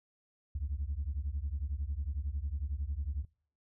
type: beating tone pair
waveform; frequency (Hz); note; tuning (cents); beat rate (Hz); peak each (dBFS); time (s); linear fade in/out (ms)
sine; 66.1 / 77.1; C2 / D#2; +18 / -15; 11; -35 / -35; 0.55-3.25; 5
effects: noise-tail reverb RT60 0.5 s tail -24 dB re dry + tanh soft clip ceiling -28 dBFS